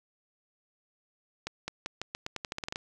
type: accelerating click train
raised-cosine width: 0.2 ms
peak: -17 dBFS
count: 14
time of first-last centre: 1.47-2.759 s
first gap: 210 ms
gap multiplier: 0.86
effects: none